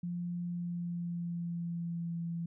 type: tone with pitch glide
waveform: sine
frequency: 174.61 to 168.76 Hz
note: F3 to E3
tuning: 0 to +41 cents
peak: -34 dBFS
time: 0.03-2.46 s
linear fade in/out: 5 ms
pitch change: -59 cents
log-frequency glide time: 0.43-2.18 s
effects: none